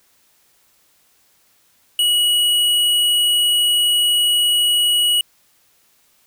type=tone; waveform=square; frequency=2917 Hz; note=F#7; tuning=25 cents flat; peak=-14 dBFS; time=1.99-5.21 s; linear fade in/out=2 ms; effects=white hiss -58 dBFS RMS until 6.26 s